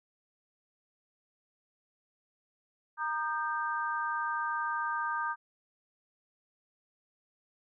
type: chord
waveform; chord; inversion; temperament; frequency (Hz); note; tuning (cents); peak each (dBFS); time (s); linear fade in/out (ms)
sine; Eb major; second; equal with one note detuned; 932.3 / 1216.8 / 1568; Bb5 / Eb6 / G6; 0 / -39 / 0; -35 / -34 / -35; 2.97-5.36; 50
effects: none